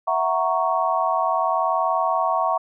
sine chord, F# dominant seventh, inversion third, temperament equal, 659.3 / 740 / 932.3 / 1108.7 Hz, E5 / F#5 / A#5 / C#6, 0 / 0 / 0 / 0 cents, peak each -24 / -24 / -25 / -23 dBFS, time 0.07-2.58 s, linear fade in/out 10 ms, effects none

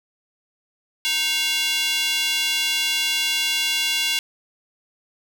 square tone with high-pass filter, 310 Hz, D#4, 6 cents flat, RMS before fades -22 dBFS, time 1.05-4.19 s, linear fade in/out 0 ms, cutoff 2900 Hz, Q 2.5, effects none

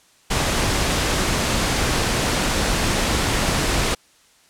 pink noise, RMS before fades -20 dBFS, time 0.3-3.95 s, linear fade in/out 10 ms, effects white hiss -55 dBFS RMS until 4.49 s + low-pass 9000 Hz 12 dB/octave

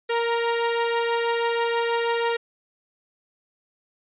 sawtooth tone pair together, 466.2 / 938.6 Hz, A#4 / A#5, 0 / +12 cents, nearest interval octave, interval 1212 cents, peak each -18 / -26 dBFS, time 0.09-2.37 s, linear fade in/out 10 ms, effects resampled to 8000 Hz

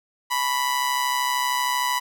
sawtooth tone with amplitude modulation, 987.8 Hz, B5, in tune, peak -15 dBFS, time 0.3-2 s, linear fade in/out 20 ms, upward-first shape sine, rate 133 Hz, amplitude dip 55%, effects none

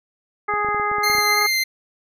harmonic tone, 415.3 Hz, G#4, in tune, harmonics 1 / 2 / 3 / 4 / 5, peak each -28 / -25 / -22 / -30 / -27 dBFS, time 0.48-1.47 s, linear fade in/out 10 ms
clicks, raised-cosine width 2 ms, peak -22 dBFS, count 10, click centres 0.538 / 0.647 / 0.687 / 0.746 / 0.798 / 0.915 / 0.984 / 1.099 / 1.151 / 1.184 s
25% pulse tone with vibrato, 2093 Hz, C7, in tune, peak -14 dBFS, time 1.03-1.64 s, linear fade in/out 10 ms, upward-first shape sine, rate 3.1 Hz, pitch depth 11 cents each way
effects none

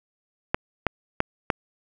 clicks, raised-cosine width 0.5 ms, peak -5 dBFS, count 4, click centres 0.545 / 0.867 / 1.204 / 1.502 s, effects none

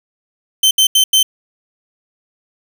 sawtooth tone bursts at uneven times, 3092 Hz, G7, 24 cents flat, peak -5 dBFS, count 4, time 0.63-0.71 / 0.78-0.87 / 0.95-1.04 / 1.13-1.23 s, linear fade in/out 5 ms, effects 7-bit

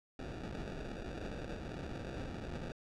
pink noise with sample-and-hold, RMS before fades -43 dBFS, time 0.19-2.72 s, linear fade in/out 2 ms, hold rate 1050 Hz, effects low-pass 5000 Hz 12 dB/octave

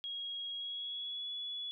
sine tone with pitch glide, 3293 to 3405 Hz, G#7 to G#7, -15 to +42 cents, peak -38 dBFS, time 0.04-1.71 s, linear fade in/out 0 ms, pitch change +57 cents, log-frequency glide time 0.51-1.29 s, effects none

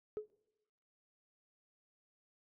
sine tone with exponential decay, 424.9 Hz, G#4, 40 cents sharp, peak -32 dBFS, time 0.17-0.3 s, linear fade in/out 0 ms, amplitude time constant 28 ms, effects noise-tail reverb RT60 1.0 s tail -24 dB re dry + tanh soft clip ceiling -33 dBFS

